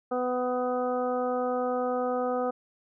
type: harmonic tone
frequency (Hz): 250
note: B3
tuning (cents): +21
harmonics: 1 / 2 / 3 / 4 / 5 / 6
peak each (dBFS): -33 / -28 / -32 / -44 / -35 / -48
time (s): 0.11-2.51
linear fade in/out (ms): 10
effects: none